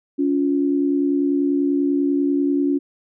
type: tone pair together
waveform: sine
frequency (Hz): 281.8 / 352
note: C#4 / F4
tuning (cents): +29 / +14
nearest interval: major third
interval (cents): 385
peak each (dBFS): -17 / -23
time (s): 0.18-2.79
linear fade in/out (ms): 20
effects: none